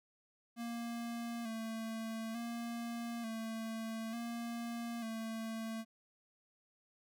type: tone with vibrato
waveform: square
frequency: 229 Hz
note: A#3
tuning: 31 cents flat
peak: -40 dBFS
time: 0.56-5.85 s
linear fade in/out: 50 ms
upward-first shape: square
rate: 0.56 Hz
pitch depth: 39 cents each way
effects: none